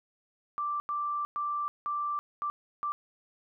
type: tone bursts at uneven times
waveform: sine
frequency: 1174.7 Hz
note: D6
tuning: in tune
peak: -29 dBFS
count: 6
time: 0.58-0.8 / 0.89-1.25 / 1.36-1.68 / 1.86-2.19 / 2.42-2.5 / 2.83-2.92 s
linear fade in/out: 0 ms
effects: none